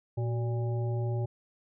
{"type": "harmonic tone with a mistuned harmonic", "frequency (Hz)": 116.54, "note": "A#2", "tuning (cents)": 0, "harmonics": [1, 3, 5, 7], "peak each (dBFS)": [-28, -38, -42, -45], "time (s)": [0.17, 1.26], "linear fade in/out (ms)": 10, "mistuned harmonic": 3, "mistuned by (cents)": 110, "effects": []}